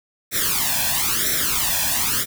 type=noise with flanger; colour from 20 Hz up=white; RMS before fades=-21 dBFS; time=0.31-2.26 s; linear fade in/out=50 ms; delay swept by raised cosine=0.52 to 1.21 ms; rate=1 Hz; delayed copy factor=+0.95; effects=none